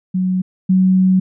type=tone pair in turn; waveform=sine; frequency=185 / 186.83 Hz; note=F#3 / F#3; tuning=0 / +17 cents; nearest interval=unison; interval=17 cents; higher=second; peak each=-14 / -9 dBFS; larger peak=second; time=0.14-0.42 / 0.69-1.2 s; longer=second; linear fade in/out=10 ms; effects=none